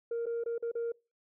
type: tone with dropouts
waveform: sine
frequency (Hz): 466.4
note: A#4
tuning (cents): +1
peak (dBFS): -29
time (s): 0.11-0.92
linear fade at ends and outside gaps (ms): 5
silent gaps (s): 0.258-0.265 / 0.438-0.46 / 0.581-0.625 / 0.716-0.752
effects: noise-tail reverb RT60 0.3 s tail -26 dB re dry + tanh soft clip ceiling -29 dBFS